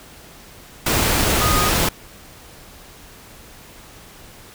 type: tone in noise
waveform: sine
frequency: 1239 Hz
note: D#6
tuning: 8 cents flat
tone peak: -20 dBFS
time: 1.41-1.69 s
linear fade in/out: 5 ms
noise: pink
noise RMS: -18 dBFS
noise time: 0.86-1.89 s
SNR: -5 dB
effects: pink hiss -43 dBFS RMS until 4.54 s